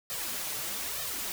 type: noise with flanger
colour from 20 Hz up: white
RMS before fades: -35 dBFS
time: 0.1-1.32 s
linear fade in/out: 0 ms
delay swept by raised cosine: 1.6 to 6.8 ms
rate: 1.1 Hz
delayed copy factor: +0.95
effects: none